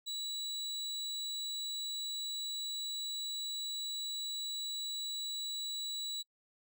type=tone; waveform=35% pulse; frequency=3925 Hz; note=B7; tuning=11 cents flat; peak=-35 dBFS; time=0.06-6.23 s; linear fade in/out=20 ms; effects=noise-tail reverb RT60 0.1 s tail -25 dB re dry